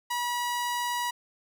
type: tone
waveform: sawtooth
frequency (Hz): 968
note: B5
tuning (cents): -35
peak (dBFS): -24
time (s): 0.1-1.11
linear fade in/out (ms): 10
effects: none